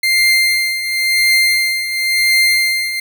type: tone with tremolo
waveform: 30% pulse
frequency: 2099 Hz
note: C7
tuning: 5 cents sharp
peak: -6 dBFS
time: 0.03-3 s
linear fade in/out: 5 ms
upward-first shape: triangle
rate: 0.95 Hz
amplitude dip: 70%
effects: none